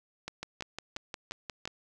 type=two click trains; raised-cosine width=0.2 ms; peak=-20 / -20 dBFS; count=8 / 5; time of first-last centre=0.43-1.676 / 0.28-1.655 s; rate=5.62 / 2.91 Hz; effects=none